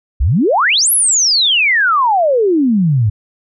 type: exponential two-way sweep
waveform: sine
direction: up then down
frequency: 53.6 to 11600 to 98.8 Hz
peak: -9 dBFS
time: 0.2-3.1 s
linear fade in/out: 10 ms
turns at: 0.92 s
effects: none